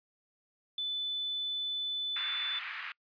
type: tone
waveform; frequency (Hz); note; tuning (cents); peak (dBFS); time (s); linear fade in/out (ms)
sine; 3500; A7; -10; -32; 0.78-2.59; 2
type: band-pass noise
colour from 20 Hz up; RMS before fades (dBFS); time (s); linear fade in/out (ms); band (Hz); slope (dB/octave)
white; -41; 2.16-2.92; 2; 1300 to 2500; 24
effects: noise-tail reverb RT60 0.1 s tail -26 dB re dry + resampled to 11025 Hz